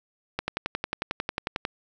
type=click train; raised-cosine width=0.3 ms; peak=-11 dBFS; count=15; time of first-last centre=0.39-1.651 s; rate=11.1 Hz; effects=none